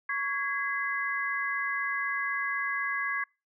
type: tone cluster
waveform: sine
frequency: 1120 / 1656 / 2032 Hz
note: C#6 / G#6 / B6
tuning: +18 / -5 / +49 cents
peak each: -34 / -31 / -33 dBFS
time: 0.09-3.24 s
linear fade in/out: 5 ms
effects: noise-tail reverb RT60 0.3 s tail -26 dB re dry